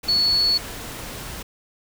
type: tone in noise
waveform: sine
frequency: 4407 Hz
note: C#8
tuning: 11 cents flat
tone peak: -16 dBFS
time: 0.08-0.58 s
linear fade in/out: 10 ms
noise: pink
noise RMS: -34 dBFS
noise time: 0.03-1.43 s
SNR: +15 dB
effects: none